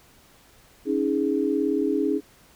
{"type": "chord", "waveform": "sine", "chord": "C# suspended second", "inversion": "none", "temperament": "equal with one note detuned", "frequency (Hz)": [277.2, 315.1, 415.3], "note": ["C#4", "D#4", "G#4"], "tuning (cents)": [0, 22, 0], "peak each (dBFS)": -25, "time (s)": [0.85, 2.21], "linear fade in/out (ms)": 50, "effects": ["pink hiss -55 dBFS RMS until 2.55 s"]}